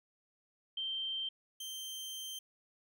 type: tone pair in turn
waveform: sine / sawtooth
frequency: 3136 / 3136 Hz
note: G7 / G7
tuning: 0 / 0 cents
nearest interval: unison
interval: 0 cents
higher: neither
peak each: -35 / -38 dBFS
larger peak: first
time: 0.77-1.29 / 1.6-2.39 s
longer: second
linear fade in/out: 5 ms
effects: none